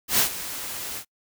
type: noise with ADSR envelope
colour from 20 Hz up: white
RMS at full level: -18 dBFS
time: 0.08-1.05 s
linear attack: 110 ms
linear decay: 100 ms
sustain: -15 dB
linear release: 78 ms
effects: noise-tail reverb RT60 0.1 s tail -26 dB re dry